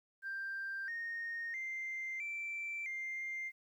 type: tone with pitch steps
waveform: sine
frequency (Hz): 1580 / 1851 / 2089 / 2339 / 2101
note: G6 / A#6 / C7 / D7 / C7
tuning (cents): +13 / -13 / -3 / -8 / +7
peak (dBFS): -37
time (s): 0.22-3.52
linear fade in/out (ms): 50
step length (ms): 660
effects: tanh soft clip ceiling -35 dBFS + 12-bit